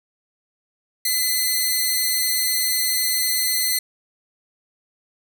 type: tone pair together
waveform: 10% pulse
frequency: 2019 / 4278 Hz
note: B6 / C8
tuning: +38 / +38 cents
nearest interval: octave + minor second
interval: 1300 cents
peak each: -14 dBFS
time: 1.05-3.79 s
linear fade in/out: 5 ms
effects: none